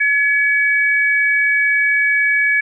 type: tone pair together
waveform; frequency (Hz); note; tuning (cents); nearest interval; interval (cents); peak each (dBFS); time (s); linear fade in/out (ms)
sine; 1700 / 2269; G#6 / C#7; +40 / +40; perfect fourth; 500; -15; 0-2.61; 10
effects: none